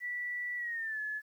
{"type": "tone with pitch glide", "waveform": "sine", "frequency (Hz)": [1958, 1714.4], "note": ["B6", "A6"], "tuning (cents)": [-15, -45], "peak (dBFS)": -34, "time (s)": [0, 1.22], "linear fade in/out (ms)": 50, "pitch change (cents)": -230, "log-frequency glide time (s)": [0.57, 1], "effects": ["11-bit"]}